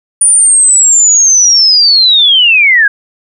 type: linear sweep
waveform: sine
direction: down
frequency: 9500 to 1591 Hz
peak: -3 dBFS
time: 0.21-2.88 s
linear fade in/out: 5 ms
effects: none